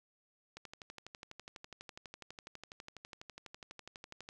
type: click train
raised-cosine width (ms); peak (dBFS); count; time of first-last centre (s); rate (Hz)
0.2; -30; 46; 0.57-4.289; 12.1
effects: none